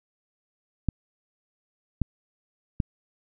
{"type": "clicks", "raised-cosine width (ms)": 5, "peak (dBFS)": -11, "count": 3, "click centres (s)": [0.887, 2.017, 2.802], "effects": []}